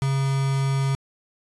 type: tone with quantisation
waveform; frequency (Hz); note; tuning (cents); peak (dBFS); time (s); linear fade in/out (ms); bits
triangle; 136.1; C#3; -31; -18; 0.02-0.95; 0; 5
effects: resampled to 24000 Hz